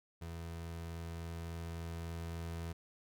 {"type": "tone with level ramp", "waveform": "30% pulse", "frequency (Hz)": 83.5, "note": "E2", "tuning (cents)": 23, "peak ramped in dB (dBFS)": [-40, -37], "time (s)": [0.21, 2.73], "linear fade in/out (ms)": 10, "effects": []}